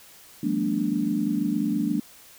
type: tone cluster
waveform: sine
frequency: 166.4 / 186.6 / 214.9 / 241.2 / 292.3 Hz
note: E3 / F#3 / A3 / B3 / D4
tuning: +17 / +15 / -41 / -41 / -8 cents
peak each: -35 / -31 / -27 / -29 / -26 dBFS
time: 0.43-2 s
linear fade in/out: 5 ms
effects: white hiss -50 dBFS RMS until 2.38 s